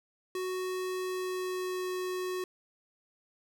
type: tone with pitch glide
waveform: square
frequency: 370 to 367.4 Hz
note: F#4 to F#4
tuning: 0 to -12 cents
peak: -33 dBFS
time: 0.35-2.44 s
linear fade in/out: 2 ms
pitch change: -12 cents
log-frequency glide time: 1.04-1.89 s
effects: none